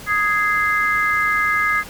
sine chord, Ab major, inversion second, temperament just, 1245.9 / 1661.2 / 2077 Hz, Eb6 / Ab6 / C7, +2 / 0 / -13 cents, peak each -20 dBFS, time 0.06-1.84 s, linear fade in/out 50 ms, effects pink hiss -37 dBFS RMS until 1.89 s

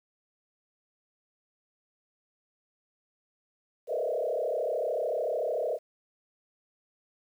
sine tone with frequency modulation, 554.4 Hz, C#5, in tune, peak -27 dBFS, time 3.87-5.79 s, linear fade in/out 50 ms, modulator 33.5 Hz, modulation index 3.1, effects 10-bit

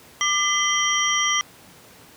sine tone cluster, 1193 / 2020 / 3147 / 5770 Hz, D6 / B6 / G7 / F#8, +27 / +39 / +6 / -44 cents, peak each -24 dBFS, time 0.21-1.41 s, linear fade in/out 0 ms, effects pink hiss -48 dBFS RMS until 2.16 s + high-pass 100 Hz 12 dB/octave

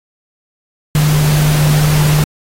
sine tone in noise, 150.4 Hz, D3, 42 cents sharp, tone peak -9 dBFS, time 0.95-2.24 s, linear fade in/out 2 ms, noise pink, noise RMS -19 dBFS, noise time 0.95-2.24 s, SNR +7 dB, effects AAC 48 kbps

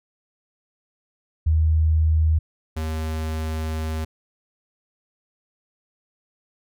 sine / square tone pair in turn, 79 / 79 Hz, D#2 / D#2, +27 / +27 cents, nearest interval unison, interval 0 cents, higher neither, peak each -15 / -25 dBFS, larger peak first, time 1.46-2.39 / 2.76-4.05 s, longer second, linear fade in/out 10 ms, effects none

